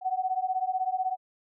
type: beating tone pair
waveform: sine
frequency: 740 / 756 Hz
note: F#5 / F#5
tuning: 0 / +37 cents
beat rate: 16 Hz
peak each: -29 dBFS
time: 0.01-1.17 s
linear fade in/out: 50 ms
effects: none